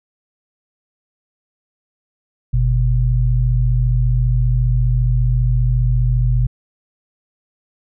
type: tone pair together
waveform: sine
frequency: 48.69 / 123.47 Hz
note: G1 / B2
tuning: -11 / 0 cents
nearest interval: octave + major third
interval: 1611 cents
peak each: -15 dBFS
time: 2.53-6.47 s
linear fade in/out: 10 ms
effects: none